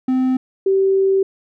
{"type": "tone pair in turn", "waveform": ["triangle", "sine"], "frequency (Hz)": [258, 386.6], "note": ["C4", "G4"], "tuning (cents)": [-24, -24], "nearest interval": "perfect fifth", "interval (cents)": 700, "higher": "second", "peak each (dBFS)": -12, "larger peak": "neither", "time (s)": [[0.08, 0.37], [0.66, 1.23]], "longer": "second", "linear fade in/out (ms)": 5, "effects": []}